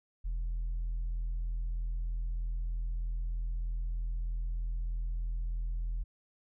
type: tone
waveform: sine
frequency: 41.6 Hz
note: E1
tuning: 17 cents sharp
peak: -29 dBFS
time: 0.24-6.04 s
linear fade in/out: 20 ms
effects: tanh soft clip ceiling -30 dBFS